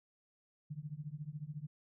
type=tone with tremolo; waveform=sine; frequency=149.3 Hz; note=D3; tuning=29 cents sharp; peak=-37 dBFS; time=0.7-1.67 s; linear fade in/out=10 ms; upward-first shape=triangle; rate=14 Hz; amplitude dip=100%; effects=none